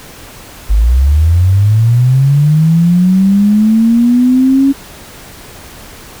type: linear sweep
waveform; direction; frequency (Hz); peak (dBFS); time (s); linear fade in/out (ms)
sine; up; 48.65 to 277.2; -5; 0.69-4.73; 20
effects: pink hiss -33 dBFS RMS until 6.2 s